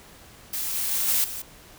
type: noise with level steps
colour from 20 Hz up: blue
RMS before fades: -29 / -27 / -25 / -22 / -34 dBFS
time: 0.53-1.42 s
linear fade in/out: 5 ms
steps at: 0.75 / 0.91 / 1.08 / 1.24 s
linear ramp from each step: 2 ms
effects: pink hiss -49 dBFS RMS until 1.78 s